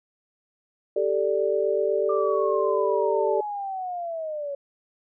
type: chord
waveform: sine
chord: G suspended second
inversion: none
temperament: equal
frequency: 392 / 440 / 587.3 Hz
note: G4 / A4 / D5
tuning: 0 / 0 / 0 cents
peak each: -25 dBFS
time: 0.96-3.41 s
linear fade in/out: 5 ms
type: linear sweep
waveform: sine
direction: down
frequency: 1191 to 555 Hz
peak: -28 dBFS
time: 2.09-4.55 s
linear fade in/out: 5 ms
effects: none